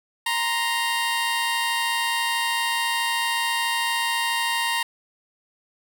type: tone pair together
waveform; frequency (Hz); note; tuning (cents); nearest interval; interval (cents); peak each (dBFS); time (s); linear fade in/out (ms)
15% pulse; 932.3 / 1046.1; A#5 / C6; 0 / -1; major second; 199; -16 / -24; 0.26-4.83; 5
effects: none